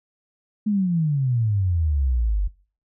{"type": "exponential sweep", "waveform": "sine", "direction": "down", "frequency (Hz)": [216.6, 46.32], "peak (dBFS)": -18, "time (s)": [0.66, 2.48], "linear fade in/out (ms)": 10, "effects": ["noise-tail reverb RT60 0.4 s tail -22 dB re dry"]}